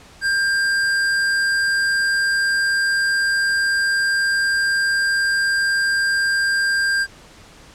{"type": "tone", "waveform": "square", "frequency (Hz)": 1594, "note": "G6", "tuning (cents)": 28, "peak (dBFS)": -17, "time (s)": [0.21, 7.07], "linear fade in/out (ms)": 50, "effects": ["pink hiss -45 dBFS RMS until 7.74 s", "low-pass 8000 Hz 12 dB/octave"]}